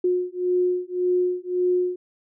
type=beating tone pair; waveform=sine; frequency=359.9 / 361.7 Hz; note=F#4 / F#4; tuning=-48 / -39 cents; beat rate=1.8 Hz; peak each=-23 dBFS; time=0.04-1.96 s; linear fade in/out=5 ms; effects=none

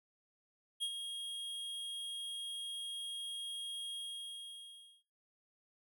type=tone with ADSR envelope; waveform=square; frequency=3263 Hz; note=G#7; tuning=31 cents flat; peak=-34 dBFS; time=0.8-5.03 s; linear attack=29 ms; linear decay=63 ms; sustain=-8 dB; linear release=1100 ms; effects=noise-tail reverb RT60 0.4 s tail -20 dB re dry

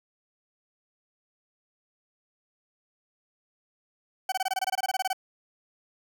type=tone bursts; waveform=40% pulse; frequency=759 Hz; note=F#5; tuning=44 cents sharp; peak=-24 dBFS; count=16; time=4.29-5.131 s; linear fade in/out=5 ms; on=31 ms; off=23 ms; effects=none

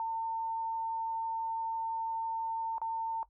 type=tone with dropouts; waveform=sine; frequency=903 Hz; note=A5; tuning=45 cents sharp; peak=-31 dBFS; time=0-3.23 s; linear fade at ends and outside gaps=1 ms; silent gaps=2.782-2.816 s; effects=noise-tail reverb RT60 0.1 s tail -17 dB re dry + added 50 Hz sine -66 dBFS peak until 3.29 s

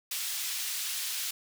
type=high-pass noise; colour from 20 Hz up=pink; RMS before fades=-34 dBFS; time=0.11-1.31 s; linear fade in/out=5 ms; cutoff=3100 Hz; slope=12 dB/octave; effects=none

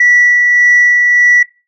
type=tone with tremolo; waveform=sine; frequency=1950 Hz; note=B6; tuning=23 cents flat; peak=-3 dBFS; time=0-1.43 s; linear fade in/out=5 ms; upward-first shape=sine; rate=1.7 Hz; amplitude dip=30%; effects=noise-tail reverb RT60 0.3 s tail -22 dB re dry + tanh soft clip ceiling -1 dBFS

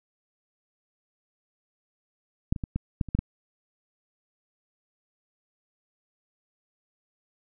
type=clicks; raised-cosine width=5 ms; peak=-10 / -21 / -18 / -15 / -12 / -25 / -12 / -13 dBFS; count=8; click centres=2.525 / 2.562 / 2.638 / 2.76 / 3.012 / 3.087 / 3.15 / 3.19 s; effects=none

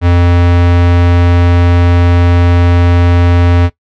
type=tone; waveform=square; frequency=87.31 Hz; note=F2; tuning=in tune; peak=-6 dBFS; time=0.01-3.7 s; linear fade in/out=50 ms; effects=noise-tail reverb RT60 0.1 s tail -17 dB re dry + low-pass 3000 Hz 12 dB/octave

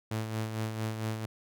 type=tone with tremolo; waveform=sawtooth; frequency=110 Hz; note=A2; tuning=in tune; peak=-26 dBFS; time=0.11-1.26 s; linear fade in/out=5 ms; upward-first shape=sine; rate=4.4 Hz; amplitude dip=50%; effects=none

